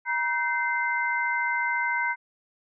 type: tone cluster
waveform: sine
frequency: 952 / 1538 / 2076 Hz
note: A#5 / G6 / C7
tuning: +36 / -33 / -14 cents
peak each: -28 dBFS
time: 0.05-2.16 s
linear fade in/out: 50 ms
effects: none